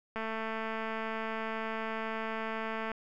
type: click train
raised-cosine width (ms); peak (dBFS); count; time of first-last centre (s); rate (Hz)
0.5; -22; 613; 0.16-2.917; 222
effects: none

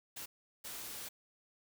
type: noise bursts at uneven times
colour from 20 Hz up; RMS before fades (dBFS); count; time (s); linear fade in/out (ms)
white; -45; 2; 0.16-0.26 / 0.64-1.09; 10
effects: none

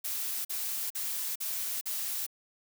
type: noise bursts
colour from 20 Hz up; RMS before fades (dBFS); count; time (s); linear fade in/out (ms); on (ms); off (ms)
blue; -34; 5; 0.04-2.266; 10; 410; 44
effects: none

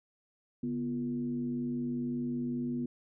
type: tone with frequency modulation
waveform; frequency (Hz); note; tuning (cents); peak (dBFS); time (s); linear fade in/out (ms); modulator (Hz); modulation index
sine; 244.2; B3; -19; -31; 0.63-2.86; 5; 102; 0.6
effects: none

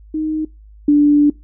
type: tone pair in turn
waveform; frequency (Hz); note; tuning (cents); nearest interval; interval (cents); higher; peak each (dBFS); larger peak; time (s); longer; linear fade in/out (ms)
sine; 311.1 / 292.6; D#4 / D4; 0 / -6; minor second; 106; first; -17 / -7; second; 0.14-0.45 / 0.88-1.3; second; 5
effects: noise-tail reverb RT60 0.2 s tail -21 dB re dry + added 52 Hz sine -39 dBFS peak until 1.43 s

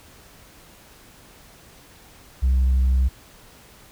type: tone with vibrato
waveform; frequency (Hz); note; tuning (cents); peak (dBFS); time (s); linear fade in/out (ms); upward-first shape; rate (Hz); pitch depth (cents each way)
sine; 64.6; C2; -21; -13; 2.42-3.09; 20; square; 12; 11
effects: tanh soft clip ceiling -14 dBFS + pink hiss -49 dBFS RMS until 3.91 s

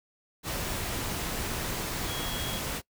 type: tone in noise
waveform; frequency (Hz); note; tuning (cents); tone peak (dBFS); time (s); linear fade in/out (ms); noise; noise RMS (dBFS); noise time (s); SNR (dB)
sine; 3306; G#7; -9; -37; 2.06-2.62; 50; pink; -33; 0.43-2.82; -7
effects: noise-tail reverb RT60 0.1 s tail -21 dB re dry

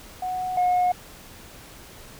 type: tone pair in turn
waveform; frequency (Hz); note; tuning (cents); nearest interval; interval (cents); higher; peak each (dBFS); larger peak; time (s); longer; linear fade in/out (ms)
sine; 737 / 722.2; F#5 / F#5; -7 / -42; unison; 35; first; -25 / -16; second; 0.22-0.57 / 0.57-0.92; neither; 5
effects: tanh soft clip ceiling -16 dBFS + pink hiss -45 dBFS RMS until 2.19 s

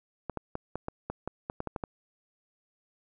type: clicks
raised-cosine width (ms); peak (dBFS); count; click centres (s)
1; -19; 12; 0.297 / 0.373 / 0.554 / 0.756 / 0.884 / 1.1 / 1.276 / 1.499 / 1.604 / 1.673 / 1.762 / 1.838
effects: none

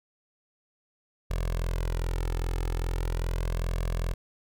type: tone with flanger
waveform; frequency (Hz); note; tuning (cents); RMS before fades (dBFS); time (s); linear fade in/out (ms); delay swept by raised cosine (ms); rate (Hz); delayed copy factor
sawtooth; 42.49; F1; -47; -29; 1.3-4.14; 10; 1.8 to 2.31; 0.39; +0.75
effects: none

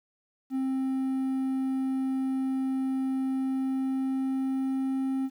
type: tone with pitch glide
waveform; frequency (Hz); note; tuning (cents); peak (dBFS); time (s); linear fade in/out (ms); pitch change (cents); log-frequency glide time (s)
triangle; 264.3 to 266.1; C4 to C4; +18 to +29; -24; 0.5-5.3; 50; +11; 3.29-5.15
effects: 10-bit

